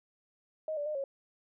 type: tone with pitch steps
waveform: sine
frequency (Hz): 626 / 583 / 608 / 549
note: D#5 / D5 / D#5 / C#5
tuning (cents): +10 / -13 / -40 / -17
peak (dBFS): -32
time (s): 0.68-1.04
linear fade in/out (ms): 2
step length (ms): 90
effects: none